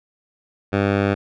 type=tone with low-pass filter; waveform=10% pulse; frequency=100 Hz; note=G2; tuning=35 cents sharp; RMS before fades=-19 dBFS; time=0.72-1.15 s; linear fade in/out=20 ms; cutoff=2300 Hz; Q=0.9; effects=none